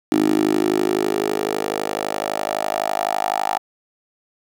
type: tone with high-pass filter sweep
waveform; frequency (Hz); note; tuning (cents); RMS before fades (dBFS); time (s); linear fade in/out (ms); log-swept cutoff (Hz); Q
10% pulse; 51.91; G#1; 0; -21; 0.12-3.58; 0; 300 to 800; 4.8
effects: none